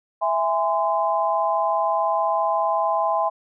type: chord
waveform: sine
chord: E augmented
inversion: none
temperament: just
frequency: 659.3 / 824.1 / 1030.1 Hz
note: E5 / G#5 / B#5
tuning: 0 / -14 / -27 cents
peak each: -23 dBFS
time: 0.21-3.3 s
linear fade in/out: 20 ms
effects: none